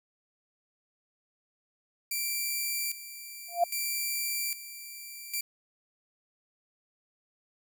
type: tone with tremolo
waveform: 5% pulse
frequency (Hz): 2349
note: D7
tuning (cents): 0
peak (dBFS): -20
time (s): 2.11-5.41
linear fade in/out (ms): 5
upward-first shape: square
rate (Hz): 0.62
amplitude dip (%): 75
type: tone with exponential growth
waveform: sine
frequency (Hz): 693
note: F5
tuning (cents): -14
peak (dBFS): -17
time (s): 3.48-3.64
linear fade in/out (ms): 5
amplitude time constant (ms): 34
effects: none